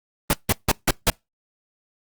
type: noise bursts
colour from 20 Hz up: pink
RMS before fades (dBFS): -17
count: 5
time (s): 0.3-1.1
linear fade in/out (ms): 2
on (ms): 32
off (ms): 160
effects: noise-tail reverb RT60 0.2 s tail -26 dB re dry + Opus 24 kbps